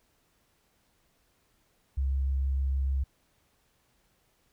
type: tone with vibrato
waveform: sine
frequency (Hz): 67.4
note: C#2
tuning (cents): -48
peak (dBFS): -25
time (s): 1.97-3.04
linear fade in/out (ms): 10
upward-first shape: sine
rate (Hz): 6.6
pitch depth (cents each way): 9
effects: pink hiss -70 dBFS RMS until 4.52 s